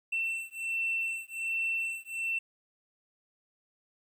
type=beating tone pair; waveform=triangle; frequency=2689 / 2690.3 Hz; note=E7 / E7; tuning=+34 / +35 cents; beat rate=1.3 Hz; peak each=-31 dBFS; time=0.12-2.39 s; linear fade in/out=10 ms; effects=tanh soft clip ceiling -24 dBFS + 11-bit